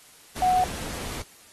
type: tone in noise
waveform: sine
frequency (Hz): 736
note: F#5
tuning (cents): -9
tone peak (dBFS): -18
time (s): 0.42-0.64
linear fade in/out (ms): 2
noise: pink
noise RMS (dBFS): -35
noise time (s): 0.36-1.22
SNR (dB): +14
effects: white hiss -52 dBFS RMS until 1.52 s + AAC 32 kbps